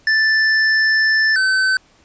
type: tone pair in turn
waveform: square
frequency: 1760 / 1530.1 Hz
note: A6 / G6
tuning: 0 / -42 cents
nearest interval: major second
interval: 242 cents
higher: first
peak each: -13 / -14 dBFS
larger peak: first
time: 0.07-1.36 / 1.36-1.77 s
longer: first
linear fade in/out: 2 ms
effects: pink hiss -53 dBFS RMS until 2.04 s + resampled to 16000 Hz